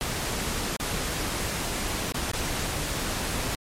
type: noise with dropouts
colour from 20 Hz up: pink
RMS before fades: -29 dBFS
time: 0.01-3.55 s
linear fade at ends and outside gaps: 0 ms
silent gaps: 0.765-0.799 / 2.121-2.144 / 2.315-2.334 s
effects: low-pass 12000 Hz 12 dB/octave + MP3 64 kbps